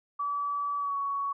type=tone with pitch glide; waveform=sine; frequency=1149 to 1119.5 Hz; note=D6 to C#6; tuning=-38 to +17 cents; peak=-28 dBFS; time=0.19-1.33 s; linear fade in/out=10 ms; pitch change=-45 cents; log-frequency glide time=0.78-0.96 s; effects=none